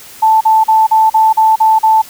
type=tone bursts; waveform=sine; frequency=880 Hz; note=A5; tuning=in tune; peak=-5 dBFS; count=8; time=0.22-2.02 s; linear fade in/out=10 ms; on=190 ms; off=40 ms; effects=white hiss -35 dBFS RMS until 2.09 s